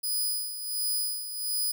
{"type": "tone with tremolo", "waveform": "5% pulse", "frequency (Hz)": 4978, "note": "D#8", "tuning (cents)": 0, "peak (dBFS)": -19, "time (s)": [0.03, 1.72], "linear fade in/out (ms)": 10, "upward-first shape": "sine", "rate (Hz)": 1.4, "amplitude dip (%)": 65, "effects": []}